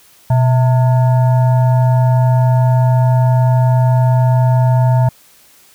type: tone with frequency modulation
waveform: sine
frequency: 124.3 Hz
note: B2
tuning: 12 cents sharp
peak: -8 dBFS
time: 0.3-5.09 s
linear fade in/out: 5 ms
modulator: 778 Hz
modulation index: 0.46
effects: white hiss -47 dBFS RMS until 5.74 s